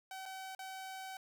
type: tone with dropouts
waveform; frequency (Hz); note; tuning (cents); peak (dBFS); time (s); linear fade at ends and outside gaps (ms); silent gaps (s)
sawtooth; 762; G5; -49; -40; 0.11-1.17; 2; 0.256-0.26 / 0.55-0.591
effects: none